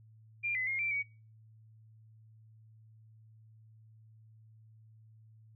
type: tone with pitch steps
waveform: sine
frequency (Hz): 2391 / 2024 / 2136 / 2346 / 2255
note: D7 / B6 / C7 / D7 / C#7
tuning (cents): +30 / +42 / +35 / -2 / +29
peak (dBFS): -31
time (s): 0.43-1.03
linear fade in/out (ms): 20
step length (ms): 120
effects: noise-tail reverb RT60 0.4 s tail -25 dB re dry + added 110 Hz sine -56 dBFS peak until 5.55 s